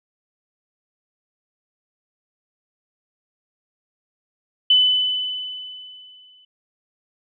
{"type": "tone with exponential decay", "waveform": "sine", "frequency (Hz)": 3007, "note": "F#7", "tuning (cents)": 27, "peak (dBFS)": -10, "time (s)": [4.7, 6.45], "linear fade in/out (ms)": 5, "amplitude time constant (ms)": 380, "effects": []}